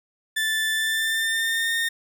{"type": "tone with pitch glide", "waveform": "30% pulse", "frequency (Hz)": [1760, 1831.6], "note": ["A6", "A#6"], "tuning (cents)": [0, -31], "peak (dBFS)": -19, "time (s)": [0.36, 1.89], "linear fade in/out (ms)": 10, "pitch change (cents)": 69, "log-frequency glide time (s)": [0.74, 1.74], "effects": []}